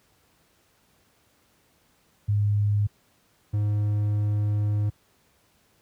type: tone pair in turn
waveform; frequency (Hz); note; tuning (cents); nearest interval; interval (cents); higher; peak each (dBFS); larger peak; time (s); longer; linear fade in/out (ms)
sine / triangle; 103.2 / 104.1; G#2 / G#2; -10 / +5; unison; 15; second; -19 / -19; neither; 2.28-2.87 / 3.53-4.9; second; 10
effects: pink hiss -64 dBFS RMS until 5.81 s + high-pass 60 Hz 12 dB/octave